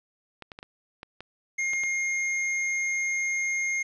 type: clicks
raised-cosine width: 0.3 ms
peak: -24 dBFS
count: 8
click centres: 0.423 / 0.518 / 0.589 / 0.629 / 1.031 / 1.206 / 1.734 / 1.836 s
type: tone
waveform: square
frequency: 2132 Hz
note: C7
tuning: 32 cents sharp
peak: -26 dBFS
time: 1.58-3.83 s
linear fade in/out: 10 ms
effects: resampled to 22050 Hz + 10-bit